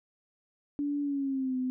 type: tone with pitch glide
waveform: sine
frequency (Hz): 288.2 to 255.3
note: D4 to C4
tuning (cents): -33 to -42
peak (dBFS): -28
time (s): 0.79-1.7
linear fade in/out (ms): 0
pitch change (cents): -209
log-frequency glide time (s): 1.02-1.57
effects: none